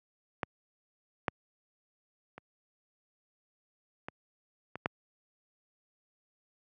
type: clicks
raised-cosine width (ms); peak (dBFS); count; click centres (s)
0.5; -15 / -12 / -30 / -23 / -24 / -13; 6; 0.432 / 1.282 / 2.38 / 4.085 / 4.756 / 4.859
effects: high-pass 100 Hz 12 dB/octave